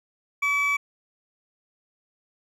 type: tone pair together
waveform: triangle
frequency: 1133.5 / 2300 Hz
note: C#6 / D7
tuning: +38 / -37 cents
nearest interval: octave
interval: 1225 cents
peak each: -25 / -19 dBFS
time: 0.42-0.77 s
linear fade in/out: 10 ms
effects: tanh soft clip ceiling -15 dBFS